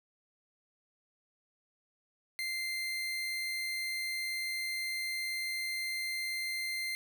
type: tone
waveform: 30% pulse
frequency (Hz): 2087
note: C7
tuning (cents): -5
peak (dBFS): -31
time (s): 2.39-6.95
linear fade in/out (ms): 0
effects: none